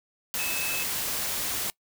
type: tone in noise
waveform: sine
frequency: 2600 Hz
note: E7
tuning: 24 cents flat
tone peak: -32 dBFS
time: 0.39-0.83 s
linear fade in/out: 0 ms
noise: white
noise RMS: -30 dBFS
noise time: 0.34-1.7 s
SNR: -5 dB
effects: noise-tail reverb RT60 0.1 s tail -23 dB re dry